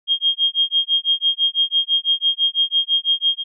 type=tone with tremolo; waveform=sine; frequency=3233 Hz; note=G#7; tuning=47 cents flat; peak=-12 dBFS; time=0.07-3.44 s; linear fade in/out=50 ms; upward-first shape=sine; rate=6 Hz; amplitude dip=100%; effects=none